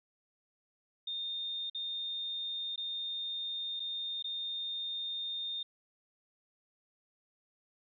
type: tone with dropouts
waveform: sine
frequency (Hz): 3646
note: A#7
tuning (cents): -39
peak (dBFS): -35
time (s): 1.07-5.63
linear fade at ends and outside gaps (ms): 5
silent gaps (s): 1.699-1.747 / 2.76-2.777 / 3.797-3.801 / 4.226-4.242
effects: none